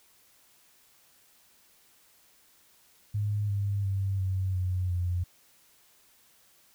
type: tone with pitch steps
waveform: sine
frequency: 103.7 / 100.52 / 97.43 / 94.44 / 91.54 / 88.73 Hz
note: G#2 / G2 / G2 / F#2 / F#2 / F2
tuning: -2 / +44 / -10 / +36 / -18 / +28 cents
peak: -26 dBFS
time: 3.14-5.24 s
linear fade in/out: 10 ms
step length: 350 ms
effects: white hiss -62 dBFS RMS until 6.74 s